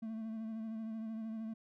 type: tone with vibrato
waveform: triangle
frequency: 221.9 Hz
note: A3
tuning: 15 cents sharp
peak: -37 dBFS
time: 0.02-1.54 s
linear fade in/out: 10 ms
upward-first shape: sine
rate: 13 Hz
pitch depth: 30 cents each way
effects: none